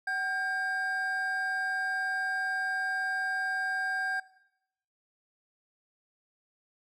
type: tone pair together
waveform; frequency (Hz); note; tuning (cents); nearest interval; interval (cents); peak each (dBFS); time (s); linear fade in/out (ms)
triangle; 755.6 / 1601; F#5 / G6; +36 / +36; octave + minor second; 1300; -35 / -28; 0.07-4.2; 5
effects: noise-tail reverb RT60 0.8 s tail -17 dB re dry